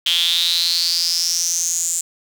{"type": "tone with high-pass filter sweep", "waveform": "sawtooth", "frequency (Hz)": 170.3, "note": "F3", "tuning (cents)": -43, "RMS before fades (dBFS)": -19, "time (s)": [0.06, 2.01], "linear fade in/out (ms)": 5, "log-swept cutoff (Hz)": [3200, 7500], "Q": 9, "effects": []}